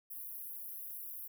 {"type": "high-pass noise", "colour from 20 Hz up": "pink", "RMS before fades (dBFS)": -45, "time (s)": [0.1, 1.28], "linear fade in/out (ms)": 10, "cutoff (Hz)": 11000, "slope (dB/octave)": 96, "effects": []}